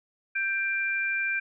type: tone pair together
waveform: sine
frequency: 1571.8 / 2374 Hz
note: G6 / D7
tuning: +4 / +18 cents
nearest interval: perfect fifth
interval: 714 cents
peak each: -28 dBFS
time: 0.35-1.4 s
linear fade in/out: 10 ms
effects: none